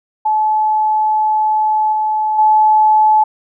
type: tone with level steps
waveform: sine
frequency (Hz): 861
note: A5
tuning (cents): -38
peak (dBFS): -11 / -13 / -7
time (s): 0.25-3.24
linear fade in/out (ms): 10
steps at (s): 1.92 / 2.38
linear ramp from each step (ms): 10
effects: none